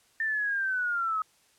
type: linear sweep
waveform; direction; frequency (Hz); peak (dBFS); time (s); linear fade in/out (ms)
sine; down; 1800 to 1263; -26; 0.2-1.22; 2
effects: white hiss -64 dBFS RMS until 1.58 s + low-pass 10000 Hz 12 dB/octave